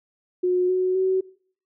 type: tone with pitch steps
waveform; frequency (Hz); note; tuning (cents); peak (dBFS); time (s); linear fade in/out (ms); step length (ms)
sine; 362.3 / 369.5 / 376.8; F#4 / F#4 / F#4; -36 / -2 / +32; -18; 0.43-1.21; 10; 260
effects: noise-tail reverb RT60 0.5 s tail -21 dB re dry